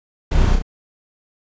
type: noise with echo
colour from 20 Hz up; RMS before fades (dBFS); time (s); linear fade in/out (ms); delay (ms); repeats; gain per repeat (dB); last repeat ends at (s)
brown; -17; 0.31-0.56; 10; 32; 2; -4; 0.624
effects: resampled to 16000 Hz